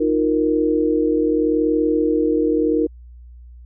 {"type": "chord", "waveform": "sine", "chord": "Eb suspended second", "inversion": "none", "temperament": "equal with one note detuned", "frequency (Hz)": [311.1, 351.9, 466.2], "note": ["Eb4", "F4", "Bb4"], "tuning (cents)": [0, 13, 0], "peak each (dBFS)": [-18, -22, -19], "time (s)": [0, 2.87], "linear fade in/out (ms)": 10, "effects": ["added 60 Hz sine -38 dBFS peak until 3.65 s"]}